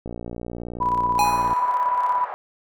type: click train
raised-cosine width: 2 ms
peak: -19 dBFS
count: 88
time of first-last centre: 0.06-1.53 s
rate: 59.2 Hz
type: tone with tremolo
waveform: sine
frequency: 987.8 Hz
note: B5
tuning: in tune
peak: -17 dBFS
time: 0.8-2.26 s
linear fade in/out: 20 ms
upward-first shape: square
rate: 17 Hz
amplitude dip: 40%
type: tone with exponential decay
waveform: square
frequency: 830.6 Hz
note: G#5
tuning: in tune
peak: -16 dBFS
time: 1.19-1.75 s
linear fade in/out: 1 ms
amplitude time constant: 120 ms
type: band-pass noise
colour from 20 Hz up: white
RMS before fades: -33 dBFS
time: 1.25-2.34 s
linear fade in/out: 0 ms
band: 640 to 1200 Hz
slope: 24 dB/octave
effects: none